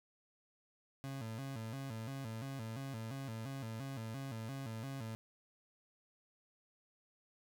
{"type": "tone with vibrato", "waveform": "30% pulse", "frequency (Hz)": 123.47, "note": "B2", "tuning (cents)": 0, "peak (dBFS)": -39, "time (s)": [1.04, 5.15], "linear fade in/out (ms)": 0, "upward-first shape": "square", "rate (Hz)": 2.9, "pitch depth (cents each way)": 170, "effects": []}